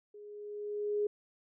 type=tone with level ramp; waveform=sine; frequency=415.3 Hz; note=G#4; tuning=in tune; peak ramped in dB=-48 to -27 dBFS; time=0.14-1.07 s; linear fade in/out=5 ms; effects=none